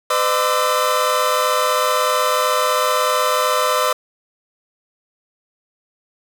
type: tone cluster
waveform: 45% pulse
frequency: 504 / 607 / 1024 / 1183 / 1319 Hz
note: B4 / D#5 / C6 / D6 / E6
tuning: +35 / -43 / -38 / +12 / +1 cents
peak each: -22 dBFS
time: 0.1-3.93 s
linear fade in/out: 5 ms
effects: none